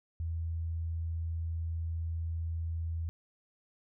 sine tone, 82.41 Hz, E2, in tune, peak -32 dBFS, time 0.2-3.09 s, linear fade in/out 0 ms, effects none

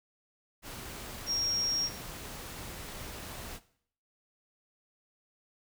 sine tone in noise, 5588 Hz, F8, in tune, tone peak -28 dBFS, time 1.26-1.9 s, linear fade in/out 50 ms, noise pink, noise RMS -43 dBFS, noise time 0.62-3.6 s, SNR +12 dB, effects noise-tail reverb RT60 0.6 s tail -17 dB re dry

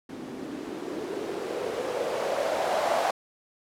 violet noise with low-pass filter sweep, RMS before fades -30 dBFS, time 0.09-3.11 s, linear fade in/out 5 ms, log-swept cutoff 260 to 730 Hz, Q 3.7, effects none

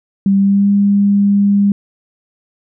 sine tone with pitch glide, 196.4 to 201.3 Hz, G3 to G3, +4 to +46 cents, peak -8 dBFS, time 0.26-1.72 s, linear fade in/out 2 ms, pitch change +42 cents, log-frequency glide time 0.37-0.7 s, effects none

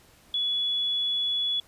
sine tone, 3400 Hz, G#7, 40 cents sharp, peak -24 dBFS, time 0.34-1.6 s, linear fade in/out 2 ms, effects pink hiss -57 dBFS RMS until 1.67 s + resampled to 32000 Hz

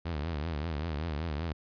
sawtooth tone with vibrato, 78.3 Hz, D#2, 11 cents sharp, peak -28 dBFS, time 0.05-1.53 s, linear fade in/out 10 ms, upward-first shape triangle, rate 5.2 Hz, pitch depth 190 cents each way, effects resampled to 11025 Hz

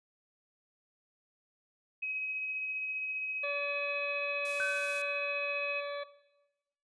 sine tone with tremolo, 2541 Hz, D#7, 36 cents sharp, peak -32 dBFS, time 2.02-5.81 s, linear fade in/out 10 ms, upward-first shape sine, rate 15 Hz, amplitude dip 25%
harmonic tone, 573 Hz, D5, 43 cents flat, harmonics 1 / 2 / 3 / 4 / 6 / 7, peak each -36 / -42 / -46 / -48 / -52 / -53 dBFS, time 3.43-6.04 s, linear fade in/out 10 ms
blue noise, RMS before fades -44 dBFS, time 4.45-5.02 s, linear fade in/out 2 ms
sine tone with exponential decay, 1524 Hz, G6, 49 cents flat, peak -30 dBFS, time 4.6-5.8 s, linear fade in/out 0 ms, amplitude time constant 260 ms
effects noise-tail reverb RT60 1.0 s tail -17 dB re dry + resampled to 22050 Hz

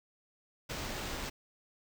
pink noise with sample-and-hold, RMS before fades -39 dBFS, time 0.69-1.3 s, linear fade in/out 10 ms, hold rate 11025 Hz, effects none

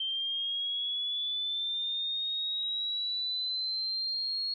sine linear sweep, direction up, 3136 to 4312 Hz, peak -30 dBFS, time 0-4.54 s, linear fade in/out 5 ms, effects none

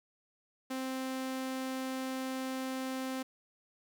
sawtooth tone, 261.6 Hz, C4, in tune, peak -31 dBFS, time 0.7-3.23 s, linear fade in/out 10 ms, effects 11-bit

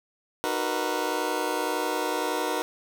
20% pulse chord, B major seventh, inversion first, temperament just, 308.7 / 370.4 / 463 / 493.9 Hz, D#4 / F#4 / A#4 / B4, -14 / +2 / -12 / 0 cents, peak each -27 dBFS, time 0.44-2.62 s, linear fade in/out 0 ms, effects none

